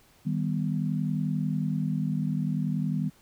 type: chord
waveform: sine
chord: Eb augmented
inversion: none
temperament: equal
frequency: 155.56 / 196 / 246.9 Hz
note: Eb3 / G3 / B3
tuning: 0 / 0 / 0 cents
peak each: -28 / -30 / -32 dBFS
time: 0.25-3.1 s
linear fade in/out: 20 ms
effects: pink hiss -60 dBFS RMS until 3.21 s